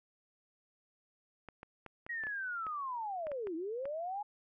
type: clicks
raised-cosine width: 0.5 ms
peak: -32 dBFS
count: 11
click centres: 1.487 / 1.631 / 1.863 / 2.065 / 2.237 / 2.269 / 2.667 / 3.269 / 3.317 / 3.471 / 3.855 s
type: linear two-way sweep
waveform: sine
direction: down then up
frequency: 1914 to 311.1 to 845 Hz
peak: -36 dBFS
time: 2.09-4.23 s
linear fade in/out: 10 ms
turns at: 3.55 s
effects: none